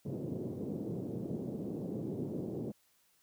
pink band-pass noise, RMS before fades -39 dBFS, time 0.05-2.72 s, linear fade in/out 10 ms, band 130 to 450 Hz, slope 24 dB/octave, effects white hiss -71 dBFS RMS until 3.22 s

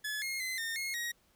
sawtooth tone with pitch steps, 1711 / 2145 / 2048 / 1824 / 2157 / 1891 Hz, A6 / C7 / C7 / A#6 / C#7 / A#6, -49 / +42 / -38 / -38 / -48 / +24 cents, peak -31 dBFS, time 0.04-1.12 s, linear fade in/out 10 ms, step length 180 ms, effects pink hiss -69 dBFS RMS until 1.35 s

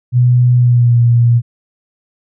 sine tone with pitch glide, 123.47 to 118.85 Hz, B2 to A#2, 0 to +34 cents, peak -6 dBFS, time 0.12-1.42 s, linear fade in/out 50 ms, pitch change -66 cents, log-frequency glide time 0.55-0.99 s, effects none

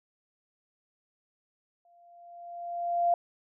sine tone with exponential growth, 693 Hz, F5, 14 cents flat, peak -20 dBFS, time 1.85-3.14 s, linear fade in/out 2 ms, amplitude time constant 280 ms, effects none

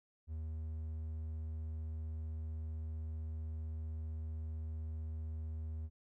triangle tone, 78.9 Hz, D#2, 25 cents sharp, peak -37 dBFS, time 0.27-5.9 s, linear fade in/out 50 ms, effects none

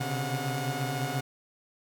sawtooth tone cluster, 127.4 / 133.3 / 141.9 / 725 Hz, C3 / C3 / C#3 / F#5, -46 / +33 / +41 / -35 cents, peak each -31 dBFS, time 0-1.21 s, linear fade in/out 10 ms, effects none

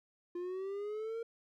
triangle linear sweep, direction up, 347.2 to 464 Hz, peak -35 dBFS, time 0.35-1.23 s, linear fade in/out 5 ms, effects none

